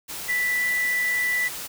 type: tone in noise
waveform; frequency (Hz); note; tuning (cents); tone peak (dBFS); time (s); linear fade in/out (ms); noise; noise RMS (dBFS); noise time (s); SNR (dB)
sine; 1975.5; B6; 0; -21; 0.28-1.49; 20; white; -34; 0.08-1.68; +10
effects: none